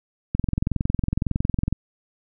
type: click train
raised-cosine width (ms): 5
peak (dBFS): -9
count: 31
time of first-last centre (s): 0.35-1.726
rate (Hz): 21.8
effects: none